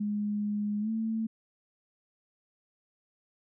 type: tone with pitch glide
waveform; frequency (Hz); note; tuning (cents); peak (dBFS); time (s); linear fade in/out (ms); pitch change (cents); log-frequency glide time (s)
sine; 207.7 to 222.6; G#3 to A3; 0 to +20; -28; 0-1.27; 10; +120; 0.8-0.9
effects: none